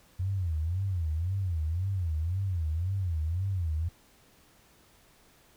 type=tone with vibrato; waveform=sine; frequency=87.31 Hz; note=F2; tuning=in tune; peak=-27 dBFS; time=0.19-3.89 s; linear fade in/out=10 ms; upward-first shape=sine; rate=1.9 Hz; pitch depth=210 cents each way; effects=pink hiss -61 dBFS RMS until 5.56 s